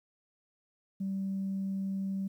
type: tone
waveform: sine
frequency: 193.7 Hz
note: G3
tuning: 20 cents flat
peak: -30 dBFS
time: 1-2.28 s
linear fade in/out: 10 ms
effects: tanh soft clip ceiling -27 dBFS + 11-bit